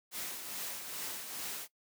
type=noise with tremolo; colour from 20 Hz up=white; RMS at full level=-39 dBFS; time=0.11-1.68 s; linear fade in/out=50 ms; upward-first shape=triangle; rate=2.4 Hz; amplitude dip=50%; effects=noise-tail reverb RT60 0.1 s tail -19 dB re dry + high-pass 150 Hz 12 dB/octave